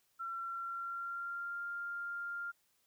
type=tone with pitch glide; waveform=sine; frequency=1357 to 1397.6 Hz; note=E6 to F6; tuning=+50 to +1 cents; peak=-38 dBFS; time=0.19-2.52 s; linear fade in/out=20 ms; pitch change=+51 cents; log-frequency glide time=0.31-1.63 s; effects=white hiss -75 dBFS RMS until 2.86 s